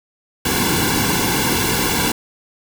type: noise with comb filter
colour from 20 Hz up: pink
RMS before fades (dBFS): -18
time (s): 0.45-2.12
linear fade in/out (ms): 5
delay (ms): 1.6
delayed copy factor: -0.85
effects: none